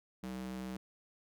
square tone with high-pass filter, 63.7 Hz, C2, 46 cents flat, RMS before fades -42 dBFS, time 0.23-0.77 s, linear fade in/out 5 ms, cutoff 180 Hz, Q 1.9, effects none

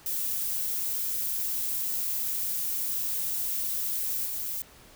violet noise with level steps, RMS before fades -30 / -33 dBFS, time 0.06-4.62 s, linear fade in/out 2 ms, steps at 4.25 s, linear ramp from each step 20 ms, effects pink hiss -53 dBFS RMS until 4.95 s

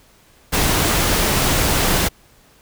pink noise, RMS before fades -17 dBFS, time 0.52-2.09 s, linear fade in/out 20 ms, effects pink hiss -52 dBFS RMS until 2.61 s

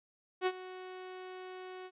sawtooth tone with ADSR envelope, 370 Hz, F#4, in tune, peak -23 dBFS, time 0.41-1.91 s, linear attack 54 ms, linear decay 52 ms, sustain -17 dB, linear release 54 ms, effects resampled to 8000 Hz

